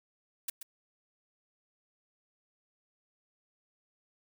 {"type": "noise with echo", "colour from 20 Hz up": "blue", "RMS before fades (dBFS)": -34, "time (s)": [0.48, 0.5], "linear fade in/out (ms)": 5, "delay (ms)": 130, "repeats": 1, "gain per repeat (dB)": -9, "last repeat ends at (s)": 0.63, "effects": []}